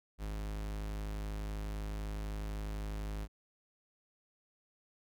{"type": "tone", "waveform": "45% pulse", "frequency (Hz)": 51.91, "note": "G#1", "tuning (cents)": 0, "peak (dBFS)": -37, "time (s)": [0.18, 3.28], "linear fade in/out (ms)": 50, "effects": []}